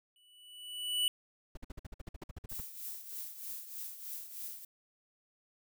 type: tone with exponential growth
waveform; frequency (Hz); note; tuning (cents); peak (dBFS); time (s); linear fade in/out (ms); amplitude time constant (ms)
square; 2960; F#7; 0; -27; 0.16-1.08; 1; 200
type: noise bursts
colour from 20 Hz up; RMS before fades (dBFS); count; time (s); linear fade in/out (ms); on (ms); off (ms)
brown; -43; 15; 1.55-2.608; 5; 22; 52
type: noise with tremolo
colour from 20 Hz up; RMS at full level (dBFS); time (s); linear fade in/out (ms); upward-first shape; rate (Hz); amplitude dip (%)
violet; -41; 2.49-4.65; 5; triangle; 3.2; 70
effects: none